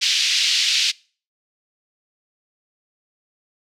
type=band-pass noise; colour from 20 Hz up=white; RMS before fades=-19 dBFS; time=0.01-0.92 s; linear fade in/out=20 ms; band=2500 to 5000 Hz; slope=24 dB/octave; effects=noise-tail reverb RT60 0.4 s tail -24 dB re dry